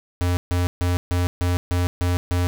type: tone bursts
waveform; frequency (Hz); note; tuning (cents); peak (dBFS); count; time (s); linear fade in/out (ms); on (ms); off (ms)
square; 88.7; F2; +27; -19; 8; 0.21-2.47; 0; 160; 140
effects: none